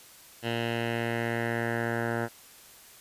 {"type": "tone with low-pass filter sweep", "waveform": "10% pulse", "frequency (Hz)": 116.54, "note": "A#2", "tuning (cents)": 0, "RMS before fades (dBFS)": -30, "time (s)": [0.42, 2.29], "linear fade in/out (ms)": 50, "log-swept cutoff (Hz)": [3000, 1400], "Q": 2.8, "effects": ["white hiss -52 dBFS RMS until 3 s", "resampled to 32000 Hz"]}